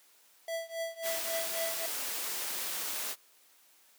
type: tone with tremolo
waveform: square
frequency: 661 Hz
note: E5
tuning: 5 cents sharp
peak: -32 dBFS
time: 0.48-1.86 s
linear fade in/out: 2 ms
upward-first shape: triangle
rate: 3.7 Hz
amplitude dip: 95%
type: noise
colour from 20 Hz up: white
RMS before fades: -36 dBFS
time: 1.02-3.16 s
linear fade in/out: 50 ms
effects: white hiss -63 dBFS RMS until 3.98 s + high-pass 300 Hz 12 dB/octave